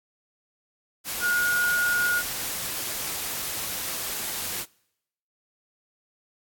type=tone in noise; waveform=sine; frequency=1439 Hz; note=F#6; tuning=49 cents flat; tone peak=-21 dBFS; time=1.2-2.23 s; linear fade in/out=50 ms; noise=white; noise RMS=-31 dBFS; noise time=1.04-4.66 s; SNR=+7 dB; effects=noise-tail reverb RT60 0.8 s tail -25 dB re dry + AAC 64 kbps

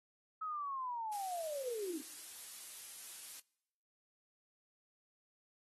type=linear sweep; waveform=sine; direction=down; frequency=1291 to 289.5 Hz; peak=-38 dBFS; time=0.41-2.01 s; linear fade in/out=10 ms
type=noise; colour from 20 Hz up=blue; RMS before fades=-48 dBFS; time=1.12-3.4 s; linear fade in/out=5 ms
effects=noise-tail reverb RT60 0.9 s tail -26 dB re dry + AAC 32 kbps

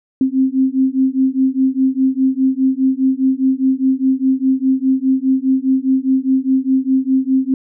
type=beating tone pair; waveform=sine; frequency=261.3 / 266.2 Hz; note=C4 / C4; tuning=-2 / +30 cents; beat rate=4.9 Hz; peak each=-15 dBFS; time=0.21-7.54 s; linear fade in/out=2 ms; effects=none

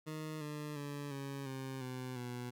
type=tone with pitch steps; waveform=20% pulse; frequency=155.56 / 149.57 / 143.81 / 138.27 / 132.94 / 127.82 / 122.9 Hz; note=D#3 / D3 / D3 / C#3 / C3 / C3 / B2; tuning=0 / +32 / -36 / -4 / +28 / -40 / -8 cents; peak=-36 dBFS; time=0.06-2.51 s; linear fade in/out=20 ms; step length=350 ms; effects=none

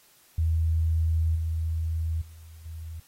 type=tone with level steps; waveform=sine; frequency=81 Hz; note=E2; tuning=30 cents flat; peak=-21 / -25 / -44 / -35 dBFS; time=0.38-3 s; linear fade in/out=5 ms; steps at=1.35 / 2.21 / 2.65 s; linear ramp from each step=10 ms; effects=white hiss -59 dBFS RMS until 3.07 s + AAC 48 kbps

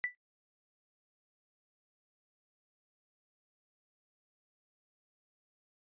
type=tone with exponential decay; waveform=sine; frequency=1975.5 Hz; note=B6; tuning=in tune; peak=-27 dBFS; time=0.04-0.15 s; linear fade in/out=0 ms; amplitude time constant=23 ms; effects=noise-tail reverb RT60 0.1 s tail -21 dB re dry + resampled to 8000 Hz

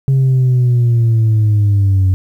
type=linear sweep; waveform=sine; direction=down; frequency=135.7 to 92.5 Hz; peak=-6 dBFS; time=0.08-2.14 s; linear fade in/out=0 ms; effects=tanh soft clip ceiling -7 dBFS + 8-bit

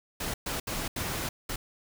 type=noise bursts at uneven times; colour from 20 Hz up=pink; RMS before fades=-33 dBFS; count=5; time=0.2-0.34 / 0.46-0.6 / 0.67-0.88 / 0.96-1.29 / 1.49-1.56 s; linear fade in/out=5 ms; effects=none

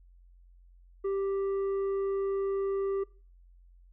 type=tone with tanh clipping; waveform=triangle; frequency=392 Hz; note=G4; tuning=in tune; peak=-29 dBFS; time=1.04-3.04 s; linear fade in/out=10 ms; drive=10 dB; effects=noise-tail reverb RT60 0.4 s tail -23 dB re dry + added 44 Hz sine -54 dBFS peak until 3.92 s

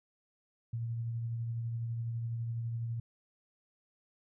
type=tone with tremolo; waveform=sine; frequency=116 Hz; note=A#2; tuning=8 cents flat; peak=-32 dBFS; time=0.73-3 s; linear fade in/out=5 ms; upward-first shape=triangle; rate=12 Hz; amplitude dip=30%; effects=none

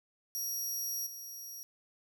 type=tone with level steps; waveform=20% pulse; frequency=5680 Hz; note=F8; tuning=28 cents sharp; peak=-29 / -38 dBFS; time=0.35-1.63 s; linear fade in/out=0 ms; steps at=1.06 s; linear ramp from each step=10 ms; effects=none

